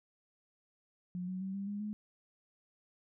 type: tone with pitch steps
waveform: sine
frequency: 179.7 / 185.5 / 191.49 / 197.67 / 204.1 / 210.6 Hz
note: F3 / F#3 / G3 / G3 / G#3 / G#3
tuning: +50 / +5 / -40 / +15 / -30 / +24 cents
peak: -36 dBFS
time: 1.15-1.93 s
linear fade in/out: 0 ms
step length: 130 ms
effects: none